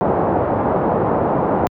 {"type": "low-pass noise", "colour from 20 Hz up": "white", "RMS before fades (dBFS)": -17, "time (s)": [0.01, 1.67], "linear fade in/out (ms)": 0, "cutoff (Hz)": 880, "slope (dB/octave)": 24, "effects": ["high-pass 100 Hz 12 dB/octave"]}